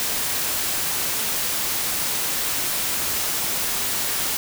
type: noise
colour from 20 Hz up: white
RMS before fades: -24 dBFS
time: 0-4.37 s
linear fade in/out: 0 ms
effects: none